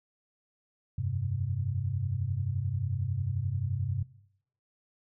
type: chord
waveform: sine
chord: F suspended second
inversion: none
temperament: equal with one note detuned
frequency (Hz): 87.31 / 98.57 / 130.81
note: F2 / G2 / C3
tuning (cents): 0 / +10 / 0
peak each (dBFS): -37 / -31 / -32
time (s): 0.98-4.03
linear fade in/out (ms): 5
effects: noise-tail reverb RT60 0.7 s tail -18 dB re dry